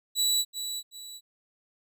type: tone with echo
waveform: 25% pulse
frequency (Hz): 3934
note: B7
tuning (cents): -7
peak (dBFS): -19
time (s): 0.15-0.45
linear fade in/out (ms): 50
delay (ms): 380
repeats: 2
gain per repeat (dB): -9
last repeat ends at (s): 1.21
effects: none